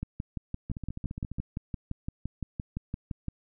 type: two click trains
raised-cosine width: 5 ms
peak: -20 / -24 dBFS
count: 20 / 11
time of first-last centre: 0.03-3.283 / 0.7-1.385 s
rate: 5.84 / 14.6 Hz
effects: none